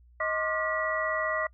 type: tone cluster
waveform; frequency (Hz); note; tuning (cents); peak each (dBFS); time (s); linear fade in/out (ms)
sine; 629 / 1073 / 1188 / 1423 / 1936; D#5 / C6 / D6 / F6 / B6; +19 / +43 / +20 / +32 / -35; -31 / -36 / -33 / -39 / -31; 0.2-1.47; 5
effects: noise-tail reverb RT60 0.1 s tail -26 dB re dry + added 60 Hz sine -54 dBFS peak until 1.53 s